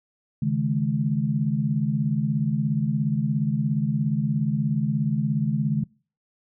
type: chord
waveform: sine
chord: C# suspended second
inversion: none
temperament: equal with one note detuned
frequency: 138.59 / 155.56 / 212.9 Hz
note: C#3 / D#3 / G#3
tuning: 0 / 0 / +43 cents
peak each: -25 dBFS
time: 0.42-5.84 s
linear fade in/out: 5 ms
effects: noise-tail reverb RT60 0.4 s tail -25 dB re dry